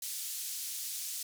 white band-pass noise, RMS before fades -39 dBFS, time 0.02-1.23 s, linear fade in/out 5 ms, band 4300 to 13000 Hz, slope 12 dB/octave, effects none

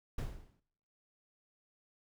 brown noise with exponential decay, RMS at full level -33 dBFS, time 0.18-0.6 s, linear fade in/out 5 ms, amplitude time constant 90 ms, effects noise-tail reverb RT60 0.8 s tail -24 dB re dry

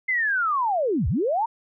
sine linear two-way sweep, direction down then up, 2093 to 58.27 to 953 Hz, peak -20 dBFS, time 0.08-1.46 s, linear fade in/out 10 ms, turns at 1.08 s, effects none

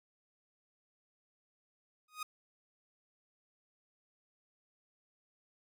sawtooth tone with exponential growth, 1244.5 Hz, D#6, in tune, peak -31 dBFS, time 2.08-2.23 s, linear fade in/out 5 ms, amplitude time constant 32 ms, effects none

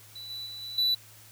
triangle tone with level steps, 3964 Hz, B7, 6 cents sharp, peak -38 / -34 / -37 / -35 / -21 dBFS, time 0.15-0.95 s, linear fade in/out 10 ms, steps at 0.3 / 0.46 / 0.62 / 0.78 s, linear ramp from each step 2 ms, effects added 107 Hz sine -56 dBFS peak until 1.31 s + white hiss -53 dBFS RMS until 1.31 s

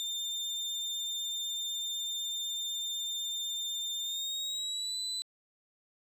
35% pulse tone with pitch glide, 3604 to 3999 Hz, A7 to B7, +41 to +21 cents, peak -32 dBFS, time 0-5.22 s, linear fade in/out 0 ms, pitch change +180 cents, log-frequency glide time 4.02-4.98 s, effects resampled to 32000 Hz

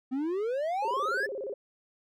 triangle exponential sweep, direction up, 250 to 1790 Hz, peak -26 dBFS, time 0.11-1.27 s, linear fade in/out 20 ms
sine tone with vibrato, 466.2 Hz, A#4, in tune, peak -33 dBFS, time 0.82-1.54 s, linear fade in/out 5 ms, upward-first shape square, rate 17 Hz, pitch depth 240 cents each way
effects none

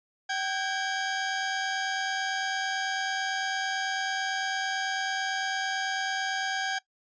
sawtooth tone pair together, 768 / 1625 Hz, G5 / G#6, -36 / -38 cents, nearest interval octave + minor second, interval 1298 cents, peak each -27 dBFS, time 0.29-6.79 s, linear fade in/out 10 ms, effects noise-tail reverb RT60 0.1 s tail -19 dB re dry + resampled to 16000 Hz

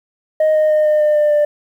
sine tone with pitch steps, 622.3 / 617.3 / 612.3 / 607.4 / 602.5 / 597.6 / 592.8 Hz, D#5 / D#5 / D#5 / D#5 / D5 / D5 / D5, 0 / -14 / -28 / -42 / +44 / +30 / +16 cents, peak -8 dBFS, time 0.4-1.45 s, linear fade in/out 5 ms, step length 150 ms, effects tanh soft clip ceiling -9 dBFS + 8-bit

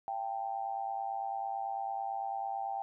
sine tone with amplitude modulation, 787 Hz, G5, 7 cents sharp, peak -30 dBFS, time 0.08-2.82 s, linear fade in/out 0 ms, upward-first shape sine, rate 109 Hz, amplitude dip 80%, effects none

